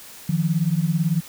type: beating tone pair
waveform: sine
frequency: 155.9 / 173.9 Hz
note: D#3 / F3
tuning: +4 / -7 cents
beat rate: 18 Hz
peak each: -21 dBFS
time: 0.29-1.21 s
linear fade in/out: 5 ms
effects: white hiss -42 dBFS RMS until 1.28 s